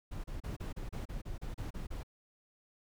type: noise bursts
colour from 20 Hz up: brown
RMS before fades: -40 dBFS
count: 12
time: 0.11-2.033 s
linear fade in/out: 10 ms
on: 130 ms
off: 33 ms
effects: none